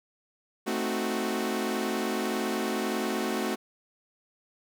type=chord; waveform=sawtooth; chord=A diminished seventh; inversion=none; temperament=equal; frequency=220 / 261.6 / 311.1 / 370 Hz; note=A3 / C4 / Eb4 / Gb4; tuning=0 / 0 / 0 / 0 cents; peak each=-28 / -30 / -33 / -28 dBFS; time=0.66-3.56 s; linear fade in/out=20 ms; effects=none